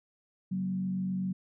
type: tone with frequency modulation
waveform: sine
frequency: 187.2 Hz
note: F#3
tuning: 20 cents sharp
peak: -29 dBFS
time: 0.51-1.33 s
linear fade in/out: 10 ms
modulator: 47.8 Hz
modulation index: 0.49
effects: none